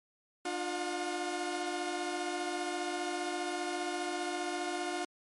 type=tone cluster; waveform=sawtooth; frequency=301.2 / 353 / 721 Hz; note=D4 / F4 / F#5; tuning=+44 / +19 / -45 cents; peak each=-36 / -33 / -34 dBFS; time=0.45-5.05 s; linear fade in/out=5 ms; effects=MP3 48 kbps